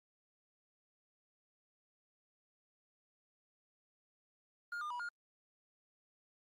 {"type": "tone with pitch steps", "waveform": "triangle", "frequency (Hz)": [1416, 1207, 973, 1419], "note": ["F6", "D6", "B5", "F6"], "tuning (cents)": [23, 47, -26, 27], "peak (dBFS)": -37, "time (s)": [4.72, 5.088], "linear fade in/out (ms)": 2, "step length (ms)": 92, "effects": ["Opus 24 kbps"]}